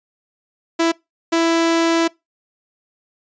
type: tone bursts at uneven times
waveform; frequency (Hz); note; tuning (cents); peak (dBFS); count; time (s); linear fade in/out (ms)
sawtooth; 331.7; E4; +11; -10; 2; 0.79-0.92 / 1.32-2.08; 10
effects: noise-tail reverb RT60 0.2 s tail -23 dB re dry + resampled to 16000 Hz